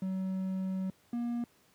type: tone pair in turn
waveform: triangle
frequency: 188.8 / 237.9 Hz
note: F#3 / A#3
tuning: +35 / +35 cents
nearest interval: major third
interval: 400 cents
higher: second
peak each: -29 / -29 dBFS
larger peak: neither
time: 0.02-0.9 / 1.13-1.44 s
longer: first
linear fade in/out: 2 ms
effects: pink hiss -66 dBFS RMS until 1.74 s + high-pass 100 Hz 12 dB/octave